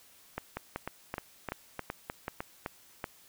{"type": "two click trains", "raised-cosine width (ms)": 0.5, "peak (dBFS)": [-19, -20], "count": [8, 7], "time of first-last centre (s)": [[0.38, 3.042], [0.57, 2.405]], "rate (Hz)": [2.63, 3.27], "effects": ["white hiss -59 dBFS RMS until 3.28 s"]}